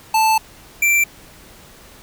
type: tone pair in turn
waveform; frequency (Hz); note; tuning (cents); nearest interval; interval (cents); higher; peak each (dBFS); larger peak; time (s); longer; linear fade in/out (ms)
square; 880 / 2349; A5 / D7; 0 / 0; octave + perfect fourth; 1700; second; -13; neither; 0.14-0.38 / 0.82-1.04; first; 5
effects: pink hiss -44 dBFS RMS until 2.02 s